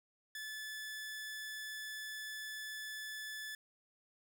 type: tone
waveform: sawtooth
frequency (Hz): 1733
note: A6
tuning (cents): -27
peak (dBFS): -39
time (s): 0.35-3.55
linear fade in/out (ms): 2
effects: none